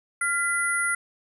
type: tone cluster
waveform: sine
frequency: 1401 / 2001 / 9900 Hz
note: F6 / B6 / D#9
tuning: +5 / +22 / -10 cents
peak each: -25 / -27 / -29 dBFS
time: 0.21-0.95 s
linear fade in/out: 5 ms
effects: none